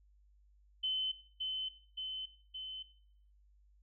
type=tone with echo; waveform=sine; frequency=3051 Hz; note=G7; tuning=48 cents flat; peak=-32 dBFS; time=0.83-1.12 s; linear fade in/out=10 ms; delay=570 ms; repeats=3; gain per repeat=-3 dB; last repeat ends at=2.83 s; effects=noise-tail reverb RT60 0.7 s tail -18 dB re dry + added 50 Hz sine -63 dBFS peak until 3.82 s